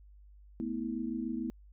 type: chord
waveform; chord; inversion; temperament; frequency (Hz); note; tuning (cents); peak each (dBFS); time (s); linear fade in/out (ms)
sine; A suspended second; none; equal with one note detuned; 220 / 246.9 / 323.4; A3 / B3 / E4; 0 / 0 / -33; -38 / -36 / -38; 0.6-1.5; 0
effects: added 50 Hz sine -53 dBFS peak until 1.72 s